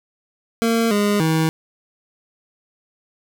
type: tone with pitch steps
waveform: 25% pulse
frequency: 228.8 / 205.7 / 159.9 Hz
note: A#3 / G#3 / D#3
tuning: -32 / -16 / +48 cents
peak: -12 dBFS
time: 0.62-1.49 s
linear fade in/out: 0 ms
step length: 290 ms
effects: none